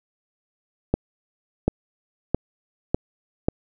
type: accelerating click train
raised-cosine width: 2 ms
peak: -5 dBFS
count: 5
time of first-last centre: 0.94-3.485 s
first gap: 740 ms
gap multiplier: 0.9
effects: none